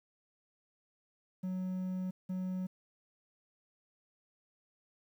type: tone bursts at uneven times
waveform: triangle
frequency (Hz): 185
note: F#3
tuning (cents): 0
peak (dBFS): -32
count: 2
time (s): 1.43-2.11 / 2.29-2.67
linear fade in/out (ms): 10
effects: 11-bit